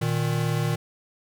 square tone pair together, 118.23 / 155.56 Hz, A#2 / D#3, +25 / 0 cents, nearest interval perfect fourth, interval 475 cents, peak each -26 dBFS, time 0.01-0.76 s, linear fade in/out 10 ms, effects none

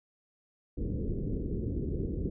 pink low-pass noise, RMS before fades -33 dBFS, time 0.77-2.3 s, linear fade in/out 5 ms, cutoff 450 Hz, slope 48 dB/octave, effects none

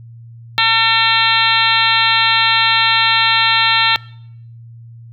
harmonic tone with a mistuned harmonic, 450 Hz, A4, 39 cents sharp, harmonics 2 / 3 / 4 / 5 / 6 / 7 / 8 / 9, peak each -19 / -19 / -19 / -19 / -19 / -19 / -19 / -19 dBFS, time 0.58-3.96 s, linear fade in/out 0 ms, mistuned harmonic 7, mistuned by +39 cents, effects noise-tail reverb RT60 0.7 s tail -22 dB re dry + added 116 Hz sine -34 dBFS peak until 5.12 s

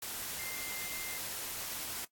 sine tone in noise, 2093 Hz, C7, in tune, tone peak -45 dBFS, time 0.39-1.18 s, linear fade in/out 5 ms, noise white, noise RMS -40 dBFS, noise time 0.02-2.05 s, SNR -8 dB, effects noise-tail reverb RT60 0.1 s tail -19 dB re dry + AAC 64 kbps

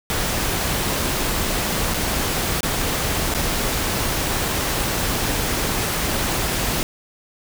pink noise with dropouts, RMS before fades -22 dBFS, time 0.1-6.83 s, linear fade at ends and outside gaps 0 ms, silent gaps 1.939-1.943 / 2.606-2.631 / 3.34-3.347 s, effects none

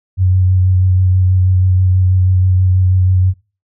sine tone with vibrato, 92.5 Hz, F#2, in tune, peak -8 dBFS, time 0.17-3.34 s, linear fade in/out 50 ms, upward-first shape sine, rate 6.2 Hz, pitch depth 19 cents each way, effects noise-tail reverb RT60 0.3 s tail -19 dB re dry

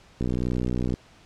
click train, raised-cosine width 3 ms, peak -14 dBFS, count 46, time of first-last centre 0.21-0.939 s, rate 61.7 Hz, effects pink hiss -54 dBFS RMS until 1.25 s + low-pass 6000 Hz 12 dB/octave

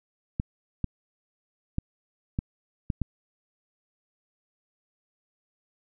clicks, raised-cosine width 5 ms, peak -14 dBFS, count 6, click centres 0.399 / 0.843 / 1.784 / 2.389 / 2.902 / 3.017 s, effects none

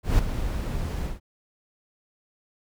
brown noise with ADSR envelope, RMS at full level -18 dBFS, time 0.03-1.2 s, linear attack 160 ms, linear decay 5 ms, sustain -10 dB, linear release 150 ms, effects none

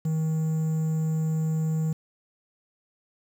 triangle tone, 158.4 Hz, D#3, 31 cents sharp, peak -21 dBFS, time 0.05-1.93 s, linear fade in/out 5 ms, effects 8-bit

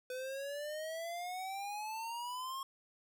square exponential sweep, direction up, 502 to 1087 Hz, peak -40 dBFS, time 0.1-2.63 s, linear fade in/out 2 ms, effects none

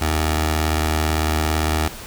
15% pulse tone with notch filter, 77.78 Hz, D#2, in tune, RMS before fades -20 dBFS, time 0.01-1.88 s, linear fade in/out 5 ms, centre 180 Hz, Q 0.58, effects pink hiss -35 dBFS RMS until 2.06 s

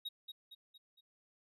triangle tone with echo, 3784 Hz, A#7, 25 cents sharp, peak -37 dBFS, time 0.05-0.09 s, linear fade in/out 10 ms, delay 230 ms, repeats 4, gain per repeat -6 dB, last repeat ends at 1.01 s, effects none

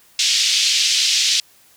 white band-pass noise, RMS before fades -17 dBFS, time 0.19-1.4 s, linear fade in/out 2 ms, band 2700 to 5800 Hz, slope 24 dB/octave, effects white hiss -52 dBFS RMS until 1.76 s

